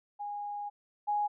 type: tone pair in turn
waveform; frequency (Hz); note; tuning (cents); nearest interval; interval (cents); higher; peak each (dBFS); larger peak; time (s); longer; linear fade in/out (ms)
sine; 822 / 829.6; G#5 / G#5; -18 / -2; unison; 16; second; -35 / -27; second; 0.19-0.7 / 1.07-1.28; first; 20
effects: none